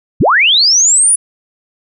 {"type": "linear sweep", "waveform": "sine", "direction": "up", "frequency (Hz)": [32.04, 9956], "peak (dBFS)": -6, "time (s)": [0.2, 1.16], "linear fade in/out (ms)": 10, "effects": []}